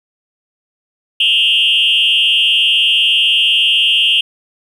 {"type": "tone with frequency modulation", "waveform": "sine", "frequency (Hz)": 2986, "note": "F#7", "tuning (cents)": 15, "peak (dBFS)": -8, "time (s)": [1.2, 4.21], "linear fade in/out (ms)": 5, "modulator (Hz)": 150, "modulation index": 1.9, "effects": ["tanh soft clip ceiling -4 dBFS", "7-bit"]}